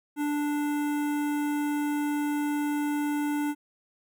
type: tone with notch filter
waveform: square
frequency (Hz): 293.7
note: D4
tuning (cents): 0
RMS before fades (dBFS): -28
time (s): 0.16-3.55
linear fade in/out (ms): 50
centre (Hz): 4600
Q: 0.72
effects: none